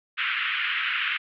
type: band-pass noise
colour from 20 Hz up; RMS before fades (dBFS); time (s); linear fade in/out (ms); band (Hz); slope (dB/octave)
white; -27; 0.17-1.18; 20; 1300 to 3000; 48
effects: none